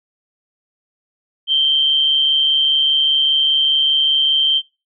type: tone with amplitude modulation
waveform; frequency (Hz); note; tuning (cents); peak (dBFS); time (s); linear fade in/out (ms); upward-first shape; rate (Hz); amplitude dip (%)
sine; 3136; G7; 0; -10; 1.47-4.62; 50; sine; 145; 45
effects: noise-tail reverb RT60 0.3 s tail -25 dB re dry